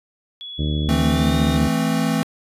sine tone with pitch glide, 3383 to 3689 Hz, G#7 to A#7, +31 to -19 cents, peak -31 dBFS, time 0.41-1.57 s, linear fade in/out 0 ms, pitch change +150 cents, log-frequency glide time 1.06-1.36 s
harmonic tone, 75.2 Hz, D2, 42 cents sharp, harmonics 1 / 2 / 3 / 4 / 5 / 6 / 7 / 8, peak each -22 / -23 / -29 / -29 / -36 / -38 / -43 / -44 dBFS, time 0.58-1.69 s, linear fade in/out 20 ms
square chord, A minor, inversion second, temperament equal, 164.81 / 220 / 261.6 Hz, E3 / A3 / C4, 0 / 0 / 0 cents, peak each -23 dBFS, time 0.89-2.23 s, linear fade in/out 0 ms
effects resampled to 32000 Hz

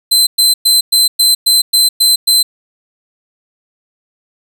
sawtooth tone bursts, 4074 Hz, C8, 47 cents flat, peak -4 dBFS, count 9, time 0.11-2.43 s, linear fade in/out 10 ms, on 160 ms, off 110 ms, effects none

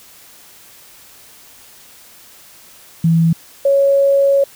sine tone pair in turn, 164.9 / 554.7 Hz, E3 / C#5, +1 / +1 cents, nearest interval octave + major sixth, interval 2100 cents, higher second, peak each -9 dBFS, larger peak neither, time 3.04-3.33 / 3.65-4.44 s, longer second, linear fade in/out 5 ms, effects white hiss -43 dBFS RMS until 4.55 s

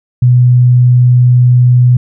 sine tone, 123.9 Hz, B2, 6 cents sharp, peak -3 dBFS, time 0.22-1.97 s, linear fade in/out 5 ms, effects none

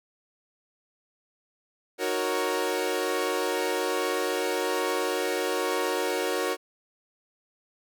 sawtooth chord, D# minor seventh, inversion none, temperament equal, 311.1 / 370 / 466.2 / 554.4 Hz, D#4 / F#4 / A#4 / C#5, 0 / 0 / 0 / 0 cents, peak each -31 / -26 / -26 / -28 dBFS, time 1.98-6.57 s, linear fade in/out 50 ms, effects none

